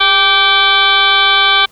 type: tone with frequency modulation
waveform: sine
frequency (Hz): 2321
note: D7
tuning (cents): -21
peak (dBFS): -7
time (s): 0-1.66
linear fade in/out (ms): 10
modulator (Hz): 383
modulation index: 3.8
effects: pink hiss -48 dBFS RMS until 1.71 s